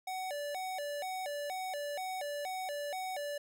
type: tone with vibrato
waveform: square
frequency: 659.3 Hz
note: E5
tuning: in tune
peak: -37 dBFS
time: 0.07-3.38 s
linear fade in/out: 5 ms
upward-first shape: square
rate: 2.1 Hz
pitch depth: 220 cents each way
effects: none